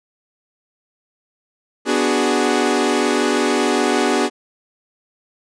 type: chord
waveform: sawtooth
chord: G# half-diminished seventh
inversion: first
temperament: equal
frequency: 246.9 / 293.7 / 370 / 415.3 Hz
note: B3 / D4 / F#4 / G#4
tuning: 0 / 0 / 0 / 0 cents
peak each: -17 dBFS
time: 1.85-4.3 s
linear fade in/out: 50 ms
effects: resampled to 22050 Hz